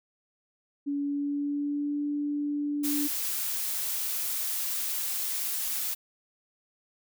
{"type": "tone with pitch glide", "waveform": "sine", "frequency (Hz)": [284.6, 291.4], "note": ["C#4", "D4"], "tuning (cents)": [46, -13], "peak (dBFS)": -27, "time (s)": [0.86, 3.08], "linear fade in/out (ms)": 20, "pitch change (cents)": 41, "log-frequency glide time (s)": [1, 2.04]}
{"type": "noise", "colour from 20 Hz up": "blue", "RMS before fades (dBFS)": -31, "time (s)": [2.83, 5.95], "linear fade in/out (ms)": 20}
{"effects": []}